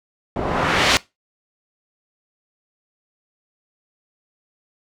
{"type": "noise with low-pass filter sweep", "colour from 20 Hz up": "white", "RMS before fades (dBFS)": -19, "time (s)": [0.36, 0.97], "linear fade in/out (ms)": 0, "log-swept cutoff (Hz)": [500, 4400], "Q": 0.86, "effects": ["noise-tail reverb RT60 0.2 s tail -20 dB re dry"]}